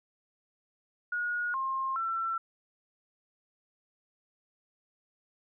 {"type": "tone with pitch steps", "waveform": "sine", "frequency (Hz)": [1445, 1064, 1344], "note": ["F#6", "C6", "E6"], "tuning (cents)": [-41, 29, 33], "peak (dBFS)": -29, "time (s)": [1.12, 2.38], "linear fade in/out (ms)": 5, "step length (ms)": 420, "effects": []}